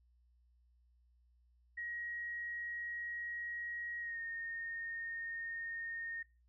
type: tone with pitch glide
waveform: sine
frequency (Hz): 1895 to 1841.1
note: A#6 to A#6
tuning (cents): +28 to -22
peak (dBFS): -40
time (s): 1.77-6.23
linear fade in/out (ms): 10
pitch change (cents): -50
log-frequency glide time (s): 4-4.19
effects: noise-tail reverb RT60 0.3 s tail -22 dB re dry + added 60 Hz sine -67 dBFS peak until 6.48 s